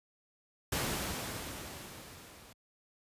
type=noise with level ramp; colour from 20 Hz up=pink; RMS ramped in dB=-32 to -55 dBFS; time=0.72-2.53 s; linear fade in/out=5 ms; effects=high-pass 60 Hz 12 dB/octave + resampled to 32000 Hz